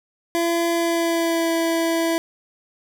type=tone with pitch glide; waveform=25% pulse; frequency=338.3 to 331.1 Hz; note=E4 to E4; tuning=+45 to +8 cents; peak=-15 dBFS; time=0.35-2.18 s; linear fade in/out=0 ms; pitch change=-37 cents; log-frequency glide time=0.73-1.5 s; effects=none